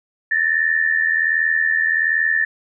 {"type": "tone pair together", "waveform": "sine", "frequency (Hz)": [1753, 1834.3], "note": ["A6", "A#6"], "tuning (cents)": [-7, -28], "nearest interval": "minor second", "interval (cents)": 79, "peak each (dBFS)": [-17, -19], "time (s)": [0.31, 2.45], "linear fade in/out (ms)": 5, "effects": []}